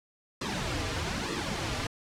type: noise with flanger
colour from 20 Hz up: pink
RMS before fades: -32 dBFS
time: 0.41-1.87 s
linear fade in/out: 5 ms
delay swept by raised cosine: 1.3 to 5.6 ms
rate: 1.1 Hz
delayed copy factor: -0.8
effects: low-pass 6000 Hz 12 dB/octave

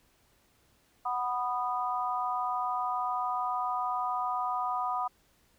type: chord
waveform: sine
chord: B major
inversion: second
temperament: just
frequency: 740.8 / 987.8 / 1234.7 Hz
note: F#5 / B5 / D#6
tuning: +2 / 0 / -14 cents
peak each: -33 dBFS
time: 1.05-5.08 s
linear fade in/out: 10 ms
effects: pink hiss -67 dBFS RMS until 5.58 s

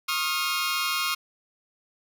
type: tone cluster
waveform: 15% pulse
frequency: 1085 / 1242 / 1394 Hz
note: C#6 / D#6 / F6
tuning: -37 / -3 / -4 cents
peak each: -23 dBFS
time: 0.08-1.15 s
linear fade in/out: 10 ms
effects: none

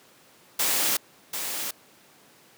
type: noise with echo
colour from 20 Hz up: white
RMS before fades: -24 dBFS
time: 0.59-0.97 s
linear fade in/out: 5 ms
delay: 740 ms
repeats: 1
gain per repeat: -7 dB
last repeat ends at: 1.71 s
effects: pink hiss -55 dBFS RMS until 2.57 s + high-pass 200 Hz 12 dB/octave

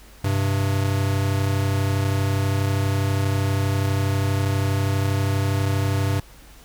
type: tone pair together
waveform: square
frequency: 98 / 130.39 Hz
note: G2 / C3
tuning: 0 / -6 cents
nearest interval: perfect fourth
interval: 494 cents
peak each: -21 / -26 dBFS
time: 0.24-6.2 s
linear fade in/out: 5 ms
effects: added 50 Hz sine -47 dBFS peak until 6.64 s + pink hiss -49 dBFS RMS until 6.64 s

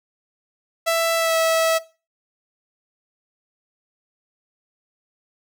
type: tone with pitch glide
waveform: sawtooth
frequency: 662 to 651 Hz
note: E5 to E5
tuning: +7 to -22 cents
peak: -13 dBFS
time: 0.86-1.79 s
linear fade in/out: 20 ms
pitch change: -29 cents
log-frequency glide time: 1.16-1.36 s
effects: noise-tail reverb RT60 0.3 s tail -17 dB re dry

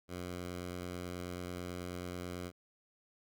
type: tone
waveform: 10% pulse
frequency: 89.2 Hz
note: F2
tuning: 37 cents sharp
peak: -32 dBFS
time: 0.08-2.52 s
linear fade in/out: 50 ms
effects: none

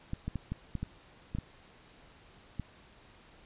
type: clicks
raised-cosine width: 5 ms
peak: -22 dBFS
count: 9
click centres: 0.134 / 0.28 / 0.357 / 0.52 / 0.753 / 0.83 / 1.35 / 1.386 / 2.597 s
effects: pink hiss -58 dBFS RMS until 3.45 s + resampled to 8000 Hz

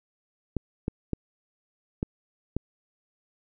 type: clicks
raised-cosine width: 3 ms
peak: -14 dBFS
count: 5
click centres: 0.567 / 0.881 / 1.133 / 2.029 / 2.566 s
effects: none

